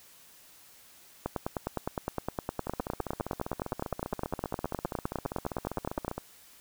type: two click trains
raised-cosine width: 1 ms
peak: -20 / -16 dBFS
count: 54 / 48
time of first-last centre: 2.67-6.18 / 1.26-6.081 s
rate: 15.1 / 9.75 Hz
effects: white hiss -56 dBFS RMS until 6.6 s